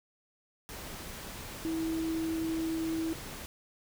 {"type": "tone in noise", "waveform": "sine", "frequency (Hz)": 324.2, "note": "E4", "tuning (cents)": -29, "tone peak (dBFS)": -30, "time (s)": [1.65, 3.13], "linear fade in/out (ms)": 0, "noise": "pink", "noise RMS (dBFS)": -43, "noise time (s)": [0.69, 3.46], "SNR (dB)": 10, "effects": []}